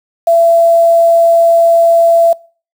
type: tone with quantisation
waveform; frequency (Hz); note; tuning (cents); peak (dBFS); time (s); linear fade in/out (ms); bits
sine; 672; E5; +33; -5; 0.27-2.33; 5; 5
effects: noise-tail reverb RT60 0.4 s tail -23 dB re dry